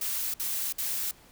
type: noise bursts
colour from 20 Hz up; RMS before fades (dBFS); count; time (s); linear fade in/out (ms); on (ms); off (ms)
blue; -31; 3; 0.01-1.112; 5; 330; 56
effects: pink hiss -56 dBFS RMS until 1.31 s